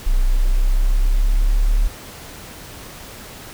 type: exponential sweep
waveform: sine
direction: up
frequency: 30.87 to 36.62 Hz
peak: -12 dBFS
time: 0.06-1.88 s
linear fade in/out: 10 ms
effects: pink hiss -37 dBFS RMS until 3.53 s